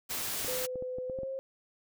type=noise; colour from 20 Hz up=white; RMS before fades=-35 dBFS; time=0.09-0.67 s; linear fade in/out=20 ms
type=clicks; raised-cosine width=2 ms; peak=-30 dBFS; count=7; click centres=0.447 / 0.757 / 0.824 / 0.985 / 1.098 / 1.188 / 1.233 s
type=tone with pitch glide; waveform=sine; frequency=507 to 533.4 Hz; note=B4 to C5; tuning=+45 to +33 cents; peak=-34 dBFS; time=0.48-1.39 s; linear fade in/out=0 ms; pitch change=+88 cents; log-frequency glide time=1.07-1.2 s
effects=none